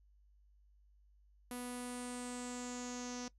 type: tone with low-pass filter sweep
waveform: sawtooth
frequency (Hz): 246.2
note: B3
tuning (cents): -5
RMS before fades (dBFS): -44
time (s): 1.51-3.28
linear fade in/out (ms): 2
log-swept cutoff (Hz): 11000 to 5900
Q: 6.3
effects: noise-tail reverb RT60 0.1 s tail -19 dB re dry + added 50 Hz sine -64 dBFS peak until 3.38 s